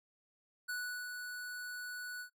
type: tone with ADSR envelope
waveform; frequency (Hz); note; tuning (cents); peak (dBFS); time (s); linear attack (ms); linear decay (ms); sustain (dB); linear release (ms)
square; 1477; F#6; -3; -37; 0.68-2.3; 16; 380; -5; 94
effects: noise-tail reverb RT60 0.1 s tail -20 dB re dry